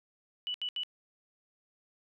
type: tone bursts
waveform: sine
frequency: 2960 Hz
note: F#7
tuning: in tune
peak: -32 dBFS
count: 3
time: 0.47-0.834 s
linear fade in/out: 0 ms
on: 72 ms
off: 74 ms
effects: none